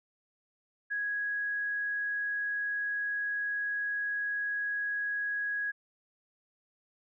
sine tone, 1661.2 Hz, G#6, in tune, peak -30 dBFS, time 0.9-5.72 s, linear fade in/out 20 ms, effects none

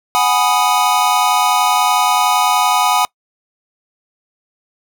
square chord, G# minor seventh, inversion third, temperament equal, 740 / 830.6 / 987.8 / 1244.5 Hz, F#5 / G#5 / B5 / D#6, 0 / 0 / 0 / 0 cents, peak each -18 dBFS, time 0.15-3.05 s, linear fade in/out 0 ms, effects noise-tail reverb RT60 0.1 s tail -25 dB re dry

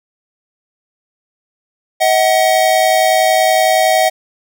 square tone pair together, 637 / 747.7 Hz, D#5 / F#5, +41 / +18 cents, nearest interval minor third, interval 277 cents, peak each -13 dBFS, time 2-4.1 s, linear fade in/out 20 ms, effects none

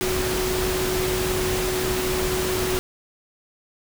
sine tone in noise, 370 Hz, F#4, in tune, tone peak -24 dBFS, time 0.01-2.79 s, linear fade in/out 0 ms, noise pink, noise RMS -26 dBFS, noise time 0.01-2.79 s, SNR -1 dB, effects none

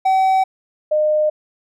triangle / sine tone pair in turn, 762 / 610 Hz, G5 / D#5, -49 / -34 cents, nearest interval major third, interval 385 cents, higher first, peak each -10 / -13 dBFS, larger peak first, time 0.05-0.44 / 0.91-1.3 s, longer neither, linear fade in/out 10 ms, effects none

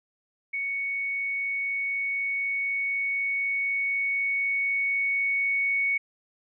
sine tone with level ramp, 2224 Hz, C#7, 5 cents sharp, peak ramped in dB -27 to -22 dBFS, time 0.53-5.98 s, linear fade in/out 10 ms, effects none

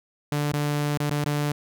sawtooth tone with dropouts, 146.83 Hz, D3, in tune, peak -19 dBFS, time 0.32-1.52 s, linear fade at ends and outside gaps 2 ms, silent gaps 0.521-0.535 / 0.975-1.002 / 1.097-1.108 / 1.243-1.26 s, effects none

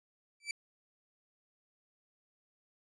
sawtooth tone with exponential growth, 2322 Hz, D7, 20 cents flat, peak -28 dBFS, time 0.4-0.51 s, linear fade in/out 2 ms, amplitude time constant 22 ms, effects resampled to 22050 Hz

